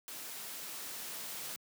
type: noise with level ramp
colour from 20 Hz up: white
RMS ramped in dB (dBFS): -45 to -42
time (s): 0.08-1.56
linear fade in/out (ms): 0
effects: high-pass 150 Hz 12 dB/octave